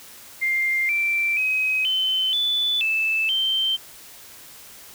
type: tone with pitch steps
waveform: sine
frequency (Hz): 2104 / 2345 / 2533 / 3061 / 3481 / 2630 / 3121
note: C7 / D7 / D#7 / G7 / A7 / E7 / G7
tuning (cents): +9 / -3 / +30 / -42 / -19 / -5 / -8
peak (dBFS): -19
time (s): 0.41-3.77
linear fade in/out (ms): 20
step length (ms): 480
effects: white hiss -44 dBFS RMS until 4.94 s